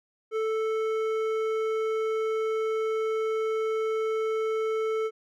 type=tone with hard clipping; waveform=sine; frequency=440 Hz; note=A4; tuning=in tune; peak=-27 dBFS; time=0.31-5.11 s; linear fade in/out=50 ms; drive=10 dB; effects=none